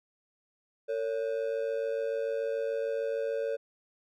triangle ring-modulated tone, 507 Hz, B4, 45 cents sharp, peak -24 dBFS, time 0.88-3.57 s, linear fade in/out 20 ms, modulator 53.4 Hz, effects none

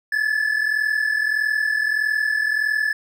triangle tone pair together, 1694 / 1735.6 Hz, G#6 / A6, +34 / -24 cents, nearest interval unison, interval 42 cents, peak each -22 / -18 dBFS, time 0.12-2.93 s, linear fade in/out 5 ms, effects none

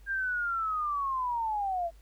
sine linear sweep, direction down, 1611 to 659.3 Hz, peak -28 dBFS, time 0.06-1.91 s, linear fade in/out 50 ms, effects added 50 Hz sine -51 dBFS peak until 2.01 s + pink hiss -65 dBFS RMS until 2.01 s

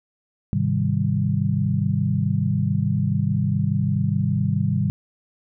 sine chord, Ab major seventh, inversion none, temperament equal, 103.83 / 130.81 / 155.56 / 196 Hz, Ab2 / C3 / Eb3 / G3, 0 / 0 / 0 / 0 cents, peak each -24 dBFS, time 0.53-4.9 s, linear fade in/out 0 ms, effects none

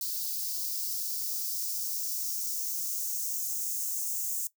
violet noise with high-pass filter sweep, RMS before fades -33 dBFS, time 0.01-4.47 s, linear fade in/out 2 ms, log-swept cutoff 4600 to 6900 Hz, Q 2.9, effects noise-tail reverb RT60 0.1 s tail -17 dB re dry

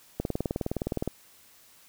click train, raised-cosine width 2 ms, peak -15 dBFS, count 18, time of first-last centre 0.2-1.076 s, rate 19.4 Hz, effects white hiss -57 dBFS RMS until 1.88 s

